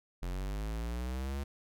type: linear sweep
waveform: square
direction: up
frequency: 43.18 to 70.9 Hz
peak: -35 dBFS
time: 0.22-1.44 s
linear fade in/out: 10 ms
effects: none